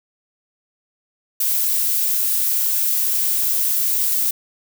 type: noise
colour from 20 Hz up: violet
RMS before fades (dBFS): -19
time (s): 1.4-4.31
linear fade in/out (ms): 5
effects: none